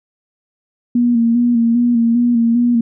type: tone with vibrato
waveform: sine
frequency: 236.1 Hz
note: A#3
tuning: 22 cents sharp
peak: -10 dBFS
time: 0.95-2.81 s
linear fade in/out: 5 ms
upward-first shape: square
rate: 2.5 Hz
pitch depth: 35 cents each way
effects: none